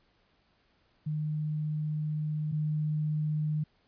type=tone pair in turn; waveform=sine; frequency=152.6 / 152.6 Hz; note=D#3 / D#3; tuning=-33 / -33 cents; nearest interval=unison; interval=0 cents; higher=neither; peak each=-29 / -27 dBFS; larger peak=second; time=1.06-2.52 / 2.52-3.64 s; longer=first; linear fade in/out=10 ms; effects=pink hiss -69 dBFS RMS until 3.87 s + resampled to 11025 Hz